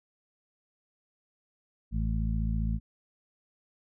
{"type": "harmonic tone", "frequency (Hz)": 55, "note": "A1", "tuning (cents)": 0, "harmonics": [1, 2, 3, 4], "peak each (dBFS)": [-28, -34, -35, -36], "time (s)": [1.91, 2.8], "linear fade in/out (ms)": 50, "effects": []}